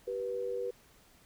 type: tone pair together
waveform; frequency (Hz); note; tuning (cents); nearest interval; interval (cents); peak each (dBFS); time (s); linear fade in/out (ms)
sine; 387.4 / 488.5; G4 / B4; -20 / -19; major third; 401; -38 / -34; 0.07-0.71; 10
effects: pink hiss -62 dBFS RMS until 1.25 s